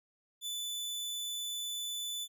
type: tone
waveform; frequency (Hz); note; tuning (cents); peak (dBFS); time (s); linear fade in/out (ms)
sawtooth; 3492; A7; -14; -33; 0.41-2.28; 50
effects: none